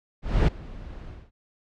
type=noise with ADSR envelope; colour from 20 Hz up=brown; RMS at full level=-17 dBFS; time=0.22-1.31 s; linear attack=260 ms; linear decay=7 ms; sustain=-22 dB; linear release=220 ms; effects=low-pass 4000 Hz 12 dB/octave